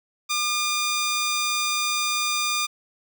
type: tone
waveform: 10% pulse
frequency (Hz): 1207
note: D6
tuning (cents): +47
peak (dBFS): -14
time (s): 0.29-2.67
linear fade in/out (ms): 20
effects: none